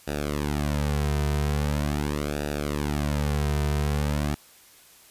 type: tone with flanger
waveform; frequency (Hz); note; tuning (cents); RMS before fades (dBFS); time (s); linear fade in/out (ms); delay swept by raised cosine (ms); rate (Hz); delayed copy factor
sawtooth; 73.42; D2; 0; -26; 0.07-4.35; 10; 0.93 to 3.63; 0.42; -0.9
effects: white hiss -53 dBFS RMS until 5.1 s + resampled to 32000 Hz